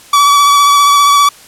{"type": "tone with vibrato", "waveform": "45% pulse", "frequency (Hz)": 1144, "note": "D6", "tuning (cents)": -46, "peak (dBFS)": -5, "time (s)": [0.13, 1.29], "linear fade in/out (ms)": 5, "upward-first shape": "triangle", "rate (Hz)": 15, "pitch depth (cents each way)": 25, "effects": ["white hiss -38 dBFS RMS until 1.47 s", "low-pass 11000 Hz 12 dB/octave"]}